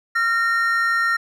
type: tone pair together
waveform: triangle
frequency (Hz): 1375 / 1841.5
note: F6 / A#6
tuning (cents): -27 / -22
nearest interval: perfect fourth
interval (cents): 505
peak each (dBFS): -18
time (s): 0.15-1.17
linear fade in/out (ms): 10
effects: none